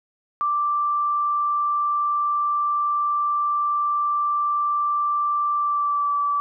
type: tone with pitch glide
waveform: sine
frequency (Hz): 1174.7 to 1156.5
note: D6 to D6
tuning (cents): 0 to -27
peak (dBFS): -19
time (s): 0.41-6.4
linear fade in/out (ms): 0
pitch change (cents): -27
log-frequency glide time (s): 5.56-6.14
effects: none